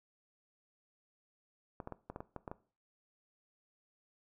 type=clicks; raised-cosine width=1 ms; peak=-28 dBFS; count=9; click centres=1.802 / 1.874 / 1.923 / 2.1 / 2.161 / 2.205 / 2.363 / 2.478 / 2.515 s; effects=noise-tail reverb RT60 0.4 s tail -18 dB re dry